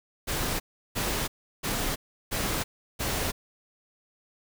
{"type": "noise bursts", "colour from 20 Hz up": "pink", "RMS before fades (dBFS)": -29, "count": 5, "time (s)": [0.27, 3.32], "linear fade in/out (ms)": 20, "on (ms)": 330, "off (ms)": 350, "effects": []}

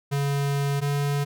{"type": "tone pair in turn", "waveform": "square", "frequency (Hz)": [141.1, 142.9], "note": ["C#3", "D3"], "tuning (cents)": [31, -47], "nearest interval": "unison", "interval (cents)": 22, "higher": "second", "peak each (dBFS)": -23, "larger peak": "neither", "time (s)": [[0.11, 0.81], [0.81, 1.25]], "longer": "first", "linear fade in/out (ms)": 20, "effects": []}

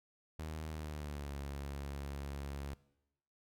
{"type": "tone with pitch glide", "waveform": "sawtooth", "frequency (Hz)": [78.3, 70.16], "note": ["D#2", "C#2"], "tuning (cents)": [11, 21], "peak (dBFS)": -37, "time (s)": [0.39, 2.74], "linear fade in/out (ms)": 0, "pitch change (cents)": -190, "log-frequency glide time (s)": [0.71, 1.35], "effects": ["noise-tail reverb RT60 0.9 s tail -20 dB re dry"]}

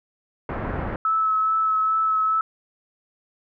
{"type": "low-pass noise", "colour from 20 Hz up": "pink", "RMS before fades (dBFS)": -28, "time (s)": [0.49, 0.96], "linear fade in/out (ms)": 2, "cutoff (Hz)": 1700, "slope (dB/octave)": 24}
{"type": "tone with vibrato", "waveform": "sine", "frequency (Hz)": 1300, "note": "E6", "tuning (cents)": -24, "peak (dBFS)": -18, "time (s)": [1.05, 2.41], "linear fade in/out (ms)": 2, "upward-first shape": "sine", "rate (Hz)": 2.4, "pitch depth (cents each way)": 14}
{"effects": []}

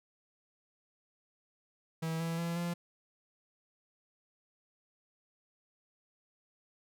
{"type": "tone with pitch steps", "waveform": "45% pulse", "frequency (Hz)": [162.3, 165.61, 169, 172.45], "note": ["E3", "E3", "E3", "F3"], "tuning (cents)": [-27, 8, 43, -22], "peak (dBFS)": -33, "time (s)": [2.02, 2.74], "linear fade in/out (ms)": 10, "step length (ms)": 180, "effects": []}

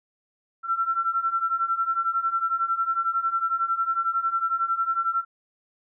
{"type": "beating tone pair", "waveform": "sine", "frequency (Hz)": [1343, 1354], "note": ["E6", "E6"], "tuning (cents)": [32, 46], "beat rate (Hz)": 11, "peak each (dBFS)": [-27, -24], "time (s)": [0.63, 5.25], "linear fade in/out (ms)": 50, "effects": []}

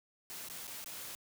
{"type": "noise with dropouts", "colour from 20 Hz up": "white", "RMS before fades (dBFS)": -45, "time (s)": [0.3, 1.15], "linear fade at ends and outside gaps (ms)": 0, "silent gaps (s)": [[0.486, 0.499], [0.67, 0.677], [0.842, 0.86]], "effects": ["high-pass 80 Hz 12 dB/octave"]}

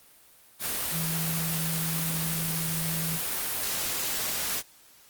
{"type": "tone in noise", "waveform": "sine", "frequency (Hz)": 162.7, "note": "E3", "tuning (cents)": -22, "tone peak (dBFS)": -30, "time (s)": [0.91, 3.2], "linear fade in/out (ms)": 50, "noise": "white", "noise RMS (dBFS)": -30, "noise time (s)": [0.59, 4.63], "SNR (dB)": -3, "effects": ["white hiss -56 dBFS RMS until 5.09 s", "Opus 32 kbps"]}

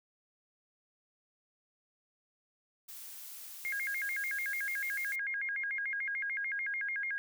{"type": "noise", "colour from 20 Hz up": "blue", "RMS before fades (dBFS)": -47, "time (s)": [2.88, 5.16], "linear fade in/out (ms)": 10}
{"type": "tone with vibrato", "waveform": "sine", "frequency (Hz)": 1864.7, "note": "A#6", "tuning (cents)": 0, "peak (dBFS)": -33, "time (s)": [3.65, 7.18], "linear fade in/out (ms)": 0, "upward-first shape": "square", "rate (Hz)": 6.8, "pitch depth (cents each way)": 230}
{"effects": []}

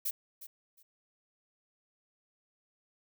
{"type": "noise with echo", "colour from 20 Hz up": "violet", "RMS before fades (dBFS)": -33, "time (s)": [0.05, 0.11], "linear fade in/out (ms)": 10, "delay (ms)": 360, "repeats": 2, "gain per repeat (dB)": -14, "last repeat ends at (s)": 0.83, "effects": []}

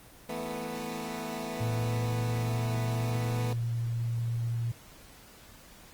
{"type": "chord", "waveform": "15% pulse", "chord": "E suspended fourth", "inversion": "none", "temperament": "equal", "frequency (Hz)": [164.81, 220, 246.9], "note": ["E3", "A3", "B3"], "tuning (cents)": [0, 0, 0], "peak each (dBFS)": [-35, -32, -31], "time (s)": [0.29, 3.53], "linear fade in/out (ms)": 2}
{"type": "tone with pitch glide", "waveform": "sine", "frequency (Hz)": [113.6, 116.93], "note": ["A#2", "A#2"], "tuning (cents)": [-44, 6], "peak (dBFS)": -28, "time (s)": [1.6, 4.72], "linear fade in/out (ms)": 10, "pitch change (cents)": 50, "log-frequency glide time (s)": [1.74, 2.91]}
{"effects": ["pink hiss -53 dBFS RMS until 5.93 s", "Opus 24 kbps"]}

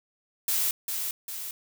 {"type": "noise with echo", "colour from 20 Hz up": "blue", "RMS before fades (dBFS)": -26, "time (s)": [0.48, 0.71], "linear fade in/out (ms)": 2, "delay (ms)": 400, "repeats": 2, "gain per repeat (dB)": -5, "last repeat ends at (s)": 1.51, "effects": []}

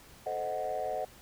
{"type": "chord", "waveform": "sine", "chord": "A diminished seventh", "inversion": "none", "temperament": "equal", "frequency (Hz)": [440, 523.3, 622.3, 740], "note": ["A4", "C5", "Eb5", "Gb5"], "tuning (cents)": [0, 0, 0, 0], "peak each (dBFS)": [-40, -37, -35, -34], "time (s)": [0.26, 1.05], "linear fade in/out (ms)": 5, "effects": ["tanh soft clip ceiling -25 dBFS", "pink hiss -55 dBFS RMS until 1.21 s"]}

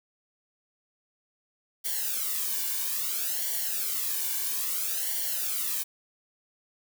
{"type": "noise with flanger", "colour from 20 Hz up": "blue", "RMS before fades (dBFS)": -30, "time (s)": [1.84, 5.84], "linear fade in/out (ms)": 20, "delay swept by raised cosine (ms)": [0.78, 1.56], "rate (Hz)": 0.6, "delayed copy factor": -0.85, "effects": []}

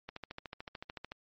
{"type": "click train", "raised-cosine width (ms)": 0.3, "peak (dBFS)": -26, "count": 15, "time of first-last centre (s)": [0.09, 1.119], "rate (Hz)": 13.6, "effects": ["MP3 32 kbps"]}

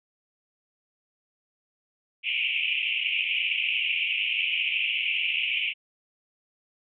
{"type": "band-pass noise", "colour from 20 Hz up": "pink", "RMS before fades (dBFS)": -27, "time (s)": [2.23, 5.74], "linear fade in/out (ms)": 50, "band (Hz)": [2300, 3000], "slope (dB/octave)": 96, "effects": []}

